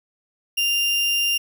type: tone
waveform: 35% pulse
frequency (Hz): 2794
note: F7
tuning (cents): 0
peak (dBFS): -17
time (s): 0.57-1.38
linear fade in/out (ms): 10
effects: none